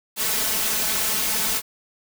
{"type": "noise with comb filter", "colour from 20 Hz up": "white", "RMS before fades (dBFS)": -23, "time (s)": [0.16, 1.62], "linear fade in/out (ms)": 50, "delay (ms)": 4.6, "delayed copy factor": 1, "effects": []}